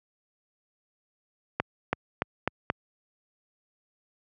accelerating click train, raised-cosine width 0.5 ms, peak -9 dBFS, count 5, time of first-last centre 1.6-2.701 s, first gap 330 ms, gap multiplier 0.88, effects high-pass 80 Hz 12 dB/octave

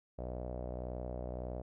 sawtooth tone with low-pass filter, 61.74 Hz, B1, in tune, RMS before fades -41 dBFS, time 0.18-1.62 s, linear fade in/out 10 ms, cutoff 610 Hz, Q 4.9, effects none

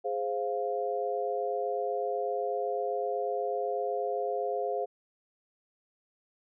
sine chord, F minor, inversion first, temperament equal, 415.3 / 523.3 / 698.5 Hz, Ab4 / C5 / F5, 0 / 0 / 0 cents, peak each -33 dBFS, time 0.04-4.86 s, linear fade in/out 20 ms, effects none

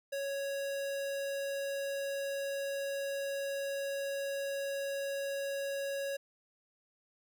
square tone, 554.4 Hz, C#5, in tune, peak -35 dBFS, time 0.12-6.17 s, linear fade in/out 10 ms, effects none

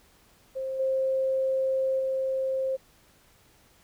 sine tone with level steps, 529 Hz, C5, 19 cents sharp, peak -29 / -23 / -25 dBFS, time 0.55-2.77 s, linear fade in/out 20 ms, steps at 0.79 / 1.99 s, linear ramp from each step 10 ms, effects pink hiss -60 dBFS RMS until 3.83 s

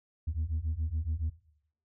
sine beating tone pair, 75.4 / 82.5 Hz, D2 / E2, +46 / +2 cents, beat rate 7.1 Hz, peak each -31 dBFS, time 0.27-1.3 s, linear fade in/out 10 ms, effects noise-tail reverb RT60 0.7 s tail -19 dB re dry + tanh soft clip ceiling -26 dBFS

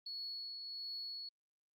sine tone with tremolo, 4378 Hz, C#8, 22 cents flat, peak -40 dBFS, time 0.06-1.29 s, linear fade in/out 5 ms, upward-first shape triangle, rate 1.4 Hz, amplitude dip 40%, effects tanh soft clip ceiling -36 dBFS + Opus 48 kbps

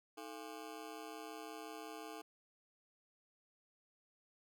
20% pulse ring-modulated tone, 377.6 Hz, F#4, 35 cents sharp, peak -39 dBFS, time 0.17-2.22 s, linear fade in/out 10 ms, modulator 62.8 Hz, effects none

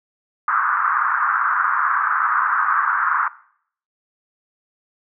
pink band-pass noise, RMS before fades -19 dBFS, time 0.48-3.28 s, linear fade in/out 2 ms, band 1100 to 1500 Hz, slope 48 dB/octave, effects noise-tail reverb RT60 0.6 s tail -19 dB re dry

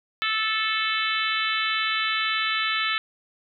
harmonic tone, 438.2 Hz, A4, 7 cents flat, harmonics 3 / 4 / 5 / 6 / 7 / 8 / 9, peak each -28 / -29 / -30 / -31 / -31 / -32 / -33 dBFS, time 0.22-2.98 s, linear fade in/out 0 ms, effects none

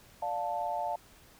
sine chord, D minor, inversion none, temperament just, 587.3 / 704.8 / 881 Hz, D5 / F5 / A5, 0 / +16 / +2 cents, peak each -38 / -34 / -34 dBFS, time 0.22-0.96 s, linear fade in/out 5 ms, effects pink hiss -58 dBFS RMS until 1.39 s

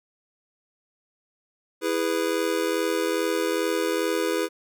square chord, E major, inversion none, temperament just, 329.6 / 412 / 494.4 Hz, E4 / G#4 / B4, 0 / -14 / +2 cents, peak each -28 dBFS, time 1.81-4.49 s, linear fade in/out 50 ms, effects none

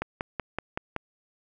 click train, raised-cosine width 0.5 ms, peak -14 dBFS, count 6, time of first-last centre 0.02-0.963 s, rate 5.3 Hz, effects none

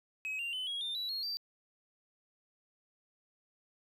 triangle tone with pitch steps, 2548 / 2779 / 3030 / 3304 / 3603 / 3930 / 4285 / 4673 Hz, D#7 / F7 / F#7 / G#7 / A7 / B7 / C8 / D8, +41 / -9 / +40 / -10 / +40 / -9 / +40 / -9 cents, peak -33 dBFS, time 0.25-1.37 s, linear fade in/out 0 ms, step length 140 ms, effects tanh soft clip ceiling -29 dBFS

